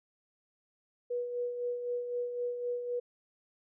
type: tone with tremolo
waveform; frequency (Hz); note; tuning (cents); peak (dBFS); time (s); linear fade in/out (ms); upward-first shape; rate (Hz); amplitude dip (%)
sine; 486.5; B4; -26; -30; 1.1-3; 10; sine; 3.9; 50
effects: none